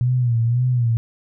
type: tone with vibrato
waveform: sine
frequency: 120.6 Hz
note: B2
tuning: 41 cents flat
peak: -15 dBFS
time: 0.01-0.97 s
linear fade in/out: 0 ms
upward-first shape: sine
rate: 1.9 Hz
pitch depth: 87 cents each way
effects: none